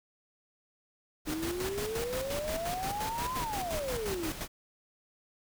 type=noise with tremolo; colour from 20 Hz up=pink; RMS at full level=-36 dBFS; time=1.25-4.48 s; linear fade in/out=50 ms; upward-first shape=square; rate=5.7 Hz; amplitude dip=55%
type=exponential two-way sweep; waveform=sine; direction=up then down; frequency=300 to 1046.5 to 300 Hz; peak=-33 dBFS; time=1.27-4.31 s; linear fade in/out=5 ms; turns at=3.36 s
effects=none